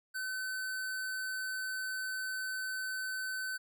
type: tone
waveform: square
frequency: 1522 Hz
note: F#6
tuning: 48 cents sharp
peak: -36 dBFS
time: 0.14-3.58 s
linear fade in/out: 20 ms
effects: none